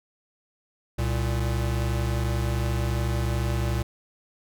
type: tone pair together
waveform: square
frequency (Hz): 65.41 / 116.55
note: C2 / A#2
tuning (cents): 0 / 0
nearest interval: minor seventh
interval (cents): 1000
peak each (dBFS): -27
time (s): 0.98-3.83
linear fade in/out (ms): 10
effects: none